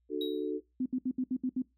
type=chord; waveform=sine; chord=D major; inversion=none; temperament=equal with one note detuned; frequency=300.7 / 370 / 440 Hz; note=D4 / F#4 / A4; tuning=+41 / 0 / 0 cents; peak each=-35 dBFS; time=0.09-0.61 s; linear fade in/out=50 ms
type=tone with exponential decay; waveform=triangle; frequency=3826 Hz; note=A#7; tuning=44 cents sharp; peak=-33 dBFS; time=0.21-0.51 s; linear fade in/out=2 ms; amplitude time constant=64 ms
type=tone bursts; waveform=sine; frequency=255.9 Hz; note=C4; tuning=38 cents flat; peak=-28 dBFS; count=7; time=0.8-1.621 s; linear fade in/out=5 ms; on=59 ms; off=68 ms
effects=noise-tail reverb RT60 0.2 s tail -21 dB re dry + added 60 Hz sine -70 dBFS peak until 1.77 s